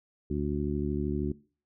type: harmonic tone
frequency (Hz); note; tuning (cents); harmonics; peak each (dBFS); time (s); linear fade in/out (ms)
72.9; D2; -12; 1 / 2 / 3 / 4 / 5; -34 / -34 / -34 / -34 / -34; 0.3-1.32; 5
effects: noise-tail reverb RT60 0.4 s tail -21 dB re dry